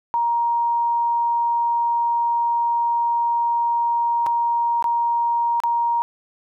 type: tone with dropouts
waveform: sine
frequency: 940 Hz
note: A#5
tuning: 14 cents sharp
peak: -17 dBFS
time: 0.14-6.02 s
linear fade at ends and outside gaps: 0 ms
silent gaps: 4.263-4.267 / 4.825-4.842 / 5.602-5.636 s
effects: none